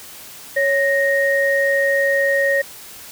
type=tone pair together; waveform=sine; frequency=554.4 / 1864.8 Hz; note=C#5 / A#6; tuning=0 / 0 cents; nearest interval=octave + major sixth; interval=2100 cents; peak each=-17 dBFS; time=0.56-2.62 s; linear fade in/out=10 ms; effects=white hiss -38 dBFS RMS until 3.11 s